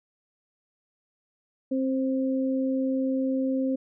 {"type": "tone pair together", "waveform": "sine", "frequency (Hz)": [264.8, 525.6], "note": ["C4", "C5"], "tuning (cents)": [21, 8], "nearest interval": "octave", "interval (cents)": 1187, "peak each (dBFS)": [-24, -30], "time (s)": [1.71, 3.76], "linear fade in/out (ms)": 10, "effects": []}